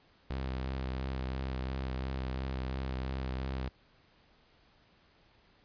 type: tone with vibrato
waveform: sawtooth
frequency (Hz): 65.3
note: C2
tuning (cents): -3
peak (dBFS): -30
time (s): 0.3-3.69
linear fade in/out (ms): 5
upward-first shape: sine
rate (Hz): 2.9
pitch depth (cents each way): 27
effects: pink hiss -65 dBFS RMS until 5.64 s + resampled to 11025 Hz